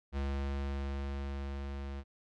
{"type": "tone with level ramp", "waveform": "square", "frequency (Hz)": 69.3, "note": "C#2", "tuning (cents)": 0, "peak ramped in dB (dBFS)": [-32, -39], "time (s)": [0.12, 2.04], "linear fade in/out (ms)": 50, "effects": ["low-pass 4000 Hz 12 dB/octave", "MP3 96 kbps"]}